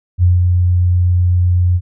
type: tone with ADSR envelope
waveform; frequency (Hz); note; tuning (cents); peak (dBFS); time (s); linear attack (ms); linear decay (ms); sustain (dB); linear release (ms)
sine; 89.2; F2; +37; -6; 0.18-1.81; 50; 170; -3; 54
effects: none